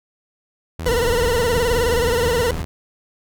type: tone with pitch glide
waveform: sawtooth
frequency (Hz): 82.1 to 80.88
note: E2 to E2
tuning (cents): -6 to -32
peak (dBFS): -22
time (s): 0.79-2.65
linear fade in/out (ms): 0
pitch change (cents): -26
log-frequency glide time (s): 1.21-1.5
type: tone with vibrato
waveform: 40% pulse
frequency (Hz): 475.9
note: A#4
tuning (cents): +36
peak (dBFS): -16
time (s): 0.86-2.51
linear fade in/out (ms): 2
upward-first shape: sine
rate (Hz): 19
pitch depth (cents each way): 93
type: noise with tremolo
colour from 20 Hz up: brown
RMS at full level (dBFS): -24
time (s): 0.86-2.62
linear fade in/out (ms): 0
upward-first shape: triangle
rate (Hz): 5.9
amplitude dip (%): 40
effects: none